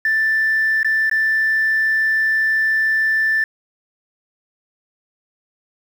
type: tone with dropouts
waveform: sine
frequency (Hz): 1767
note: A6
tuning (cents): +7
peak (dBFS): -13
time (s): 0.05-3.44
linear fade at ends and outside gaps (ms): 2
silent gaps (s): 0.831-0.846 / 1.097-1.113
effects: tanh soft clip ceiling -11 dBFS + 7-bit